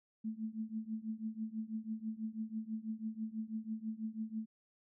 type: tone with tremolo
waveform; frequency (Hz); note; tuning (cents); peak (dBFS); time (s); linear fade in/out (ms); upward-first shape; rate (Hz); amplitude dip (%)
sine; 220; A3; 0; -34; 0.24-4.46; 10; triangle; 6.1; 95
effects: none